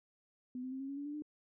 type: tone with pitch steps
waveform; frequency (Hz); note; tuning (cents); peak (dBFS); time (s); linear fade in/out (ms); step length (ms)
sine; 251.3 / 257.8 / 264.4 / 271.2 / 278.2 / 285.4 / 292.7 / 300.2; B3 / C4 / C4 / C#4 / C#4 / D4 / D4 / D4; +30 / -26 / +18 / -38 / +6 / -49 / -6 / +38; -39; 0.55-1.222; 2; 84
effects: none